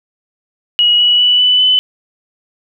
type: tone with pitch steps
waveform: sine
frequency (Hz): 2905 / 2932 / 2959 / 2987 / 3014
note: F#7 / F#7 / F#7 / F#7 / F#7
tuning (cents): -32 / -16 / -1 / +16 / +31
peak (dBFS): -7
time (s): 0.79-1.79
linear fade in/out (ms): 0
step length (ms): 200
effects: none